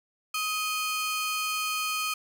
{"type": "ring-modulated tone", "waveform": "sawtooth", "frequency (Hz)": 1870, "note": "A#6", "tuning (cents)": 5, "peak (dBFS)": -21, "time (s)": [0.34, 2.14], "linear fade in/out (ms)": 5, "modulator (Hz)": 611, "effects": ["10-bit"]}